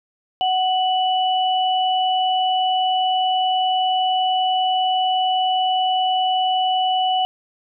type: tone pair together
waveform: sine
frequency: 745.1 / 2960 Hz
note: F#5 / F#7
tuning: +12 / 0 cents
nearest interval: 2 octaves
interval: 2388 cents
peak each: -17 / -23 dBFS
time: 0.41-7.25 s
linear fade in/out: 0 ms
effects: none